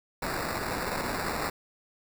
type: noise with sample-and-hold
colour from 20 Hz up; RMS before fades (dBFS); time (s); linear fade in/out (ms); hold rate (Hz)
blue; -32; 0.22-1.5; 5; 3150
effects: none